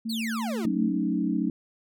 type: tone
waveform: sine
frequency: 225.1 Hz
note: A3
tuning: 40 cents sharp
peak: -28 dBFS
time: 0.05-0.95 s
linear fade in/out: 10 ms
type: exponential sweep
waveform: 40% pulse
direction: down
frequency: 4699 to 293.7 Hz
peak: -31 dBFS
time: 0.09-0.66 s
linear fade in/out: 10 ms
type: chord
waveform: sine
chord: D# half-diminished seventh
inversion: first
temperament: equal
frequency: 185 / 220 / 277.2 / 311.1 Hz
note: F#3 / A3 / C#4 / D#4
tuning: 0 / 0 / 0 / 0 cents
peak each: -29 dBFS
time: 0.65-1.5 s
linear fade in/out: 2 ms
effects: none